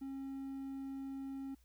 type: tone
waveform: triangle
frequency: 270.8 Hz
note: C#4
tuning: 40 cents flat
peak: -39 dBFS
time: 0.01-1.55 s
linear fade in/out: 10 ms
effects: added 60 Hz sine -65 dBFS peak until 1.64 s + white hiss -75 dBFS RMS until 1.64 s

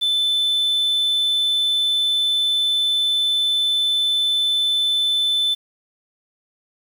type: tone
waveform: sine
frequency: 3520 Hz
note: A7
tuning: in tune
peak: -14 dBFS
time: 0.01-5.55 s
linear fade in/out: 20 ms
effects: tanh soft clip ceiling -15 dBFS + 7-bit

